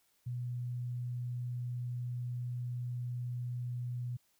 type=tone; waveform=sine; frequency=122.6 Hz; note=B2; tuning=12 cents flat; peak=-35 dBFS; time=0.26-4.17 s; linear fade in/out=10 ms; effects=white hiss -73 dBFS RMS until 4.39 s

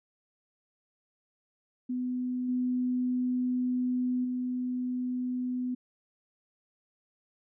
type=tone with level steps; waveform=sine; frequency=250.5 Hz; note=B3; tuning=25 cents sharp; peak=-29 / -26 / -29 dBFS; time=1.89-5.75 s; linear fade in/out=10 ms; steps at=2.48 / 4.24 s; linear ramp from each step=10 ms; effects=none

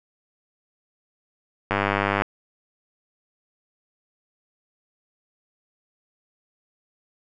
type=click train; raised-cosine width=0.5 ms; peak=-6 dBFS; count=52; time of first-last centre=1.71-2.221 s; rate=99.9 Hz; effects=none

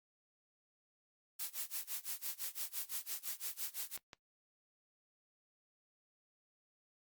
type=noise with tremolo; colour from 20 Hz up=blue; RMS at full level=-39 dBFS; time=1.39-3.97 s; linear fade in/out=10 ms; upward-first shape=sine; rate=5.9 Hz; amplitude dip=95%
type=clicks; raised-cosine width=0.2 ms; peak=-32 dBFS; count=2; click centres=3.976 / 4.132 s
effects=noise-tail reverb RT60 0.1 s tail -20 dB re dry + Opus 48 kbps

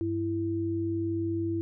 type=tone pair together; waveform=sine; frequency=98.75 / 332.4 Hz; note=G2 / E4; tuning=+13 / +15 cents; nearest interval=octave + major sixth; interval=2102 cents; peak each=-33 / -28 dBFS; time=0.01-1.61 s; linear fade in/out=0 ms; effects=none

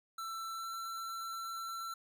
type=tone with pitch glide; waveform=square; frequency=1335 to 1345.8 Hz; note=E6 to E6; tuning=+22 to +35 cents; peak=-40 dBFS; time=0.18-1.94 s; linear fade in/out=5 ms; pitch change=+13 cents; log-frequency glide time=0.54-0.68 s; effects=none

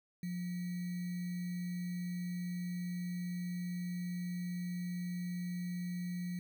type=tone with sample-and-hold; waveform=sine; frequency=177.6 Hz; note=F3; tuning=29 cents sharp; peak=-36 dBFS; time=0.23-6.39 s; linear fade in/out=2 ms; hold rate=2100 Hz; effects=none

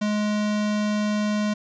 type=tone; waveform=square; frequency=210 Hz; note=G#3; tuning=19 cents sharp; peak=-22 dBFS; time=0.01-1.54 s; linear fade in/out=10 ms; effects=resampled to 16000 Hz + 10-bit

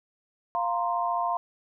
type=chord; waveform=sine; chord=F suspended fourth; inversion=none; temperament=equal; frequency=698.5 / 932.3 / 1046.5 Hz; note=F5 / Bb5 / C6; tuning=0 / 0 / 0 cents; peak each=-28 / -30 / -29 dBFS; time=0.55-1.37 s; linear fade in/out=0 ms; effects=none

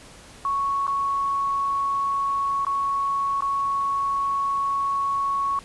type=tone with dropouts; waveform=sine; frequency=1108.7 Hz; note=C#6; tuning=in tune; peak=-21 dBFS; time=0.45-5.59 s; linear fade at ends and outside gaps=1 ms; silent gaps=0.868-0.878 / 2.649-2.667 / 3.407-3.422 s; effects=pink hiss -46 dBFS RMS until 5.64 s + resampled to 24000 Hz

